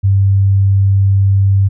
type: tone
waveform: sine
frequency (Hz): 98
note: G2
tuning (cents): 0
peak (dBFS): -7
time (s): 0.03-1.69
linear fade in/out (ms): 20
effects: none